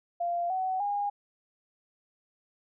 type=tone with pitch steps; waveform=sine; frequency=693 / 751.4 / 814.7 Hz; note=F5 / F#5 / G#5; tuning=-14 / +26 / -33 cents; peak=-27 dBFS; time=0.2-1.1 s; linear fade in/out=10 ms; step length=300 ms; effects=none